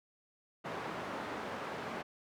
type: band-pass noise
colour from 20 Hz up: white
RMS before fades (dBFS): -41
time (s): 0.64-2.03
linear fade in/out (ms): 20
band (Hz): 140 to 1200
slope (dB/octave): 12
effects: none